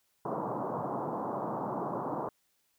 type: band-pass noise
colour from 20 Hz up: white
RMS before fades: -35 dBFS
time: 0.25-2.29 s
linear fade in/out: 2 ms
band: 120 to 1100 Hz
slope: 48 dB/octave
effects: white hiss -74 dBFS RMS until 2.78 s